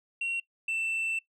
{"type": "tone pair in turn", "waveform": "sine", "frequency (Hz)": [2736, 2672], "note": ["F7", "E7"], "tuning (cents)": [-36, 23], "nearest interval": "unison", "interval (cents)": 41, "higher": "first", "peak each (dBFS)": [-26, -25], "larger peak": "second", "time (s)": [[0.21, 0.4], [0.68, 1.19]], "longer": "second", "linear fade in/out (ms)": 5, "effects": ["noise-tail reverb RT60 0.1 s tail -21 dB re dry", "tanh soft clip ceiling -27 dBFS"]}